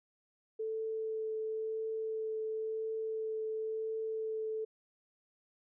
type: tone with vibrato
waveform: sine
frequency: 440 Hz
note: A4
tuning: in tune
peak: -34 dBFS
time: 0.59-4.65 s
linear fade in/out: 10 ms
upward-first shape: triangle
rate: 0.96 Hz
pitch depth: 10 cents each way
effects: none